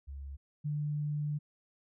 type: tone pair in turn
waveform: sine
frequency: 69.3 / 148.29 Hz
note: C#2 / D3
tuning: 0 / +17 cents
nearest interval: octave + minor second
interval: 1317 cents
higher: second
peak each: -40 / -31 dBFS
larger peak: second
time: 0.07-0.37 / 0.64-1.39 s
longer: second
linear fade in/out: 20 ms
effects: none